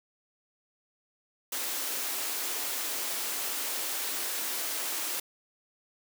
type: high-pass noise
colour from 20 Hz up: white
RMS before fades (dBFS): -33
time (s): 1.52-5.2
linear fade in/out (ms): 5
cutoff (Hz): 250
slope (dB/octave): 48
effects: none